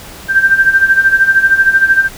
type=tone with tremolo; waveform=sine; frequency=1574 Hz; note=G6; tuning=7 cents sharp; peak=-3 dBFS; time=0.28-2.09 s; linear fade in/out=50 ms; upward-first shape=sine; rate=13 Hz; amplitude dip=75%; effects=pink hiss -32 dBFS RMS until 2.17 s